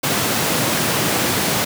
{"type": "high-pass noise", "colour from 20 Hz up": "pink", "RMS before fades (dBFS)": -19, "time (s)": [0.03, 1.65], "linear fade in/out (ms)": 10, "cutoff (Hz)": 110, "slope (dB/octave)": 24, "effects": []}